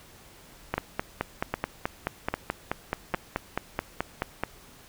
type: two click trains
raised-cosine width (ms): 0.5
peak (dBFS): -11 / -11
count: 18 / 4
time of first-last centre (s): 0.78-4.436 / 0.74-3.14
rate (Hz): 4.65 / 1.25
effects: pink hiss -52 dBFS RMS until 4.88 s